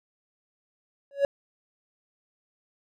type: tone with exponential growth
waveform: triangle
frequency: 560 Hz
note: C#5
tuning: 18 cents sharp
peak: -13 dBFS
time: 1.11-1.25 s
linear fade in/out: 1 ms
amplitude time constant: 30 ms
effects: none